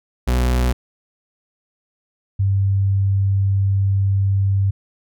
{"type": "tone pair in turn", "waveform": ["40% pulse", "sine"], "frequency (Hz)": [61.74, 98.01], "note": ["B1", "G2"], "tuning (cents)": [0, 0], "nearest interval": "minor sixth", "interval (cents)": 800, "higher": "second", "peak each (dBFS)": -14, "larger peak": "neither", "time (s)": [[0.27, 0.73], [2.39, 4.71]], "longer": "second", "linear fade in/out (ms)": 10, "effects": []}